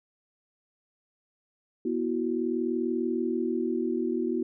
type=chord; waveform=sine; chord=B suspended fourth; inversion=none; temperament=equal with one note detuned; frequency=243.3 / 329.6 / 370 Hz; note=B3 / E4 / F#4; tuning=-26 / 0 / 0 cents; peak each=-30 dBFS; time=1.85-4.43 s; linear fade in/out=5 ms; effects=none